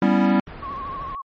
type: chord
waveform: square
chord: C# half-diminished seventh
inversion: second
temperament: equal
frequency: 196 / 246.9 / 277.2 / 329.6 Hz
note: G3 / B3 / C#4 / E4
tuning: 0 / 0 / 0 / 0 cents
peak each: -19 / -22 / -23 / -24 dBFS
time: 0.02-0.4 s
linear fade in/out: 2 ms
type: noise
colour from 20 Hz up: pink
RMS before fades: -36 dBFS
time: 0.47-1.15 s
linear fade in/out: 0 ms
type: tone with vibrato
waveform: sine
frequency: 1100 Hz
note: C#6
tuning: 14 cents flat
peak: -28 dBFS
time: 0.62-1.22 s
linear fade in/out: 10 ms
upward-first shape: sine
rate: 13 Hz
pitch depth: 60 cents each way
effects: low-pass 2000 Hz 12 dB/octave + MP3 32 kbps